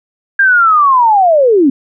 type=linear sweep; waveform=sine; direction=down; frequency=1616 to 253.6 Hz; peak=-5 dBFS; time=0.39-1.7 s; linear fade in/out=5 ms; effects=none